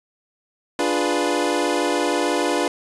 25% pulse chord, D diminished seventh, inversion none, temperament equal, 293.7 / 349.2 / 415.3 / 493.9 Hz, D4 / F4 / Ab4 / Cb5, 0 / 0 / 0 / 0 cents, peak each -20 / -20 / -24 / -21 dBFS, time 0.79-2.68 s, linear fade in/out 2 ms, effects resampled to 24000 Hz + 7-bit

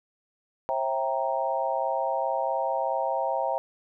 sine chord, C dominant seventh, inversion none, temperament equal with one note detuned, 536.4 / 659.3 / 784 / 932.3 Hz, C5 / E5 / G5 / Bb5, +43 / 0 / 0 / 0 cents, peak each -30 dBFS, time 0.69-3.58 s, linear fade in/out 0 ms, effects none

